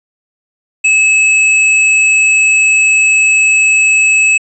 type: tone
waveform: square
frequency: 2592 Hz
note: E7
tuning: 30 cents flat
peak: -7 dBFS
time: 0.84-4.38 s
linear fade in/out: 10 ms
effects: resampled to 24000 Hz